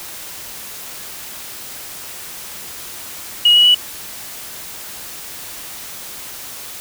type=tone with pitch steps; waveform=sine; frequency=2893 / 2920 / 2947 Hz; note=F#7 / F#7 / F#7; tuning=-40 / -24 / -8 cents; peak=-6 dBFS; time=3.45-3.747 s; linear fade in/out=5 ms; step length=99 ms; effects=tanh soft clip ceiling -3 dBFS + white hiss -32 dBFS RMS until 6.8 s